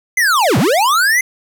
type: linear two-way sweep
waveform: square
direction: down then up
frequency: 2093 to 100 to 2093 Hz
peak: -11 dBFS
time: 0.17-1.21 s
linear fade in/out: 5 ms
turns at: 0.58 s
effects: none